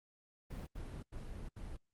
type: noise bursts at uneven times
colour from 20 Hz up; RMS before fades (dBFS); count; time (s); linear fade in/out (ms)
brown; -45; 4; 0.5-0.67 / 0.75-1.03 / 1.12-1.49 / 1.56-1.77; 10
effects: Opus 24 kbps